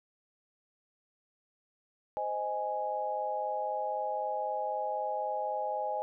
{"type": "chord", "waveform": "sine", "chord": "Ab major", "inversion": "first", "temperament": "just", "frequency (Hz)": [519.1, 623, 830.6], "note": ["C5", "Eb5", "Ab5"], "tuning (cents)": [-14, 2, 0], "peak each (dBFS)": [-38, -36, -33], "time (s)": [2.17, 6.02], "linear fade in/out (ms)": 0, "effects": []}